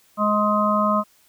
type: harmonic tone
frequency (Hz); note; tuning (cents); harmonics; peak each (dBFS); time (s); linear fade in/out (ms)
209.6; G#3; +16; 1 / 3 / 5 / 6; -22 / -23 / -22 / -22; 0.17-1.04; 50
effects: white hiss -58 dBFS RMS until 1.28 s